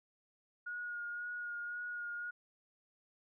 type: tone with vibrato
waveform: sine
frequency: 1438 Hz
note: F#6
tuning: 50 cents flat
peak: -39 dBFS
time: 0.66-2.31 s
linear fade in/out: 10 ms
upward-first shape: sine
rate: 1.9 Hz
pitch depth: 18 cents each way
effects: none